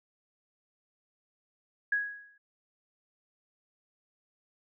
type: tone with exponential decay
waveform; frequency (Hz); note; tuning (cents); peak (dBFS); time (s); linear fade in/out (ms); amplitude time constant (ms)
sine; 1661.2; G#6; 0; -23; 1.92-2.38; 5; 100
effects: none